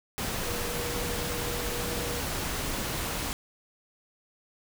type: tone in noise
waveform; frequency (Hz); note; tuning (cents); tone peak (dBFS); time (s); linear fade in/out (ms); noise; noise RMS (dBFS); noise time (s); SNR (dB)
sine; 480; B4; -49; -37; 0.46-2.2; 0; pink; -32; 0.18-3.33; -8
effects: none